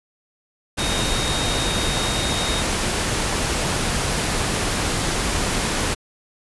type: tone in noise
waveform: sine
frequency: 3729 Hz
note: A#7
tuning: in tune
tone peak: -27 dBFS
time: 0.78-2.63 s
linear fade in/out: 20 ms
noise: pink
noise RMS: -22 dBFS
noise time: 0.77-5.95 s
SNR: -8 dB
effects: resampled to 24000 Hz